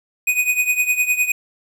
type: tone with tremolo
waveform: square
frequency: 2489 Hz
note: D#7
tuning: in tune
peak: -13 dBFS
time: 0.27-1.32 s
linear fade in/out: 5 ms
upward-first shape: triangle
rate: 9.8 Hz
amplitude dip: 85%
effects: 8-bit